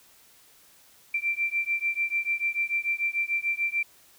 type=beating tone pair; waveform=sine; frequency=2349 / 2355.8 Hz; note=D7 / D7; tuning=0 / +5 cents; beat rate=6.8 Hz; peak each=-28 dBFS; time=1.14-3.83 s; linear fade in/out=5 ms; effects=white hiss -57 dBFS RMS until 4.18 s